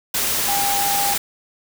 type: tone in noise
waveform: sine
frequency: 803 Hz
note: G5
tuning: 41 cents sharp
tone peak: -21 dBFS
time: 0.48-1.14 s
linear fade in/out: 5 ms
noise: white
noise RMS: -21 dBFS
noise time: 0.14-1.18 s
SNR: -3 dB
effects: none